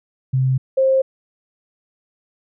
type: tone pair in turn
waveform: sine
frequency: 130.81 / 530.5 Hz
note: C3 / C5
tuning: 0 / +24 cents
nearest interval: 2 octaves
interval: 2424 cents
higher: second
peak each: -14 / -12 dBFS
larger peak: second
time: 0.33-0.58 / 0.77-1.02 s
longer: neither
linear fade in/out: 10 ms
effects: none